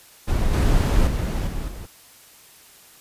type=noise with level steps; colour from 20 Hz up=brown; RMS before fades=-21 / -17 / -23 / -28 / -34 dBFS; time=0.27-1.87 s; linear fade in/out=20 ms; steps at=0.53 / 1.07 / 1.47 / 1.68 s; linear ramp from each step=2 ms; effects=white hiss -49 dBFS RMS until 3 s + resampled to 32000 Hz